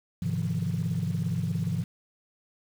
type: chord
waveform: sine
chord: F minor seventh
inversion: first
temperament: equal with one note detuned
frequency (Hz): 103.83 / 130.81 / 155.56 / 172.71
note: Ab2 / C3 / Eb3 / F3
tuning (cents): 0 / 0 / 0 / -19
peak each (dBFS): -31 / -32 / -31 / -29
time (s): 0.22-1.84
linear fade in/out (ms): 5
effects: tanh soft clip ceiling -20 dBFS + 8-bit